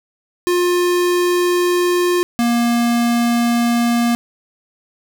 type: tone pair in turn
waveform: square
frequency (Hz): 354.5 / 236.6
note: F4 / A#3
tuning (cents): +26 / +26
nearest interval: perfect fifth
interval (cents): 700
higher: first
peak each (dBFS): -14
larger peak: neither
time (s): 0.47-2.23 / 2.39-4.15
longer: neither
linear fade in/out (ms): 0
effects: none